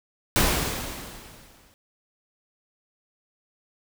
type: noise with exponential decay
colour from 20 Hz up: pink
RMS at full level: -19 dBFS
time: 0.36-1.74 s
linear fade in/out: 0 ms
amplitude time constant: 300 ms
effects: none